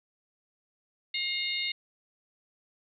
harmonic tone with a mistuned harmonic, 711 Hz, F5, 31 cents sharp, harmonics 3 / 4 / 5 / 6, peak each -33 / -36 / -34 / -37 dBFS, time 1.14-1.72 s, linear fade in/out 5 ms, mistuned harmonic 5, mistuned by +61 cents, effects none

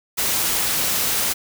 white noise, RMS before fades -21 dBFS, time 0.17-1.34 s, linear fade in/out 20 ms, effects none

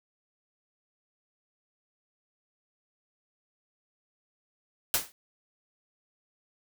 white noise with exponential decay, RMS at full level -22 dBFS, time 4.94-5.12 s, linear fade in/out 1 ms, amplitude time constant 39 ms, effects none

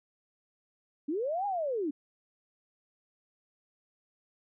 sine linear two-way sweep, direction up then down, 270.1 to 830.6 to 270.1 Hz, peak -29 dBFS, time 1.08-1.91 s, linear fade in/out 10 ms, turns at 1.46 s, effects none

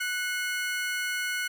35% pulse tone pair together, 1480 / 2160 Hz, F#6 / C#7, 0 / -45 cents, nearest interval perfect fifth, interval 655 cents, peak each -28 / -32 dBFS, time 0-1.48 s, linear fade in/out 10 ms, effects none

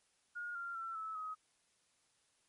sine tone with pitch steps, 1430 / 1386.9 / 1345.1 / 1304.5 / 1265.2 Hz, F6 / F6 / E6 / E6 / D#6, +41 / -12 / +35 / -18 / +29 cents, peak -40 dBFS, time 0.35-1.35 s, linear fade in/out 20 ms, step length 200 ms, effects white hiss -75 dBFS RMS until 2.48 s + MP3 48 kbps

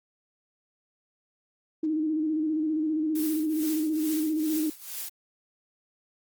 sine tone with vibrato, 311.1 Hz, D#4, in tune, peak -24 dBFS, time 1.83-4.7 s, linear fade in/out 5 ms, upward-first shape square, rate 15 Hz, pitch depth 39 cents each way
blue noise with tremolo, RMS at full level -34 dBFS, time 3.15-5.09 s, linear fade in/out 5 ms, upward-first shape triangle, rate 2.3 Hz, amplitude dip 90%
effects Opus 24 kbps

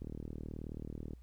click train, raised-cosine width 3 ms, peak -30 dBFS, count 44, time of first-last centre 0.02-1.134 s, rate 38.6 Hz, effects added 60 Hz sine -52 dBFS peak until 1.22 s + pink hiss -75 dBFS RMS until 1.22 s

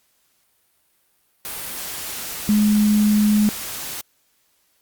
sine tone in noise, 210.2 Hz, G#3, 21 cents sharp, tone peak -13 dBFS, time 2.49-3.49 s, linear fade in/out 0 ms, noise white, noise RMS -30 dBFS, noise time 1.45-4.01 s, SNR +14 dB, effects white hiss -64 dBFS RMS until 4.81 s + Opus 48 kbps

